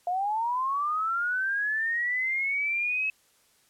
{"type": "linear sweep", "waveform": "sine", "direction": "up", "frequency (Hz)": [696, 2586], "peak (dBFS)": -25, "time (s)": [0.07, 3.1], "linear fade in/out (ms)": 2, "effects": ["white hiss -64 dBFS RMS until 3.69 s", "low-pass 12000 Hz 12 dB/octave"]}